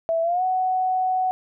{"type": "tone with pitch glide", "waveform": "sine", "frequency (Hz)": [659.3, 744.3], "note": ["E5", "F#5"], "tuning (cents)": [0, 10], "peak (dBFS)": -19, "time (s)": [0.09, 1.31], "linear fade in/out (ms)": 0, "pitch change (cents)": 210, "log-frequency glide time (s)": [0.22, 0.43], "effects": []}